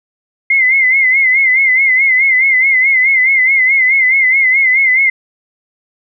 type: tone with vibrato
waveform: sine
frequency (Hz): 2093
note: C7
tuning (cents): 0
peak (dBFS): -7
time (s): 0.5-5.1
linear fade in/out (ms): 5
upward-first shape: sine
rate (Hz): 4.7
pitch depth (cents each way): 78
effects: none